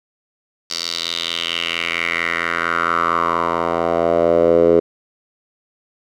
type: tone with band-pass filter sweep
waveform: 10% pulse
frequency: 84.4 Hz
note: E2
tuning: 41 cents sharp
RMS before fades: -18 dBFS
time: 0.7-4.8 s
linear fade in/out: 5 ms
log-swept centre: 4900 to 440 Hz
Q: 3.9
effects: none